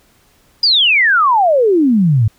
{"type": "exponential sweep", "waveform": "sine", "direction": "down", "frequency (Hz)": [5010, 101.9], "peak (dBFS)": -8, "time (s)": [0.63, 2.28], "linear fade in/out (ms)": 5, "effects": ["pink hiss -53 dBFS RMS until 2.38 s"]}